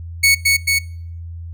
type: tone with echo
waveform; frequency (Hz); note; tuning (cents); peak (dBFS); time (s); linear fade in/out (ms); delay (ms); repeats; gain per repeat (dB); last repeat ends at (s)
sawtooth; 2217; C#7; 0; -6; 0.23-0.35; 10; 220; 2; -2; 0.79
effects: noise-tail reverb RT60 0.6 s tail -24 dB re dry + added 84 Hz sine -28 dBFS peak until 1.53 s